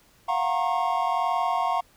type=chord; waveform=triangle; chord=Gb major seventh; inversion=third; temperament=equal with one note detuned; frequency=698.5 / 740 / 932.3 / 1084 Hz; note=F5 / Gb5 / Bb5 / Db6; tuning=0 / 0 / 0 / -39 cents; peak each=-26 dBFS; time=0.28-1.81 s; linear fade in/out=10 ms; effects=pink hiss -59 dBFS RMS until 1.96 s